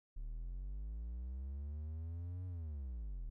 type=linear two-way sweep; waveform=triangle; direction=up then down; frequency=35 to 92.1 to 36.4 Hz; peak=-39 dBFS; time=0.16-3.3 s; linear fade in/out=10 ms; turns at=2.46 s; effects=none